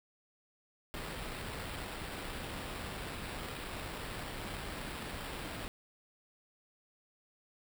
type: noise with sample-and-hold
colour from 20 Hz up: pink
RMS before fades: -42 dBFS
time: 0.94-5.68 s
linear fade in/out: 0 ms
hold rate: 6300 Hz
effects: none